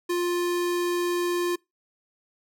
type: tone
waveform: square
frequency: 350.9 Hz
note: F4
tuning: 8 cents sharp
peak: -24 dBFS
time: 0.09-1.56 s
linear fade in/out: 10 ms
effects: noise-tail reverb RT60 0.2 s tail -24 dB re dry